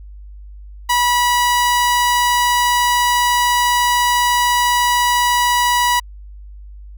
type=tone; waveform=sawtooth; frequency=974 Hz; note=B5; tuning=24 cents flat; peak=-9 dBFS; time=0.89-6 s; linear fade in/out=10 ms; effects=added 50 Hz sine -33 dBFS peak until 6.97 s